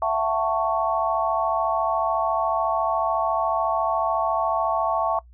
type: chord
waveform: sine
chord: F# minor seventh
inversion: third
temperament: just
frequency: 666 / 740 / 888 / 1110 Hz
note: E5 / F#5 / A5 / C#6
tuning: +18 / 0 / +16 / +2 cents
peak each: -24 / -28 / -26 / -25 dBFS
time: 0.02-5.19 s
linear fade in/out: 2 ms
effects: noise-tail reverb RT60 0.1 s tail -21 dB re dry + added 60 Hz sine -46 dBFS peak until 5.33 s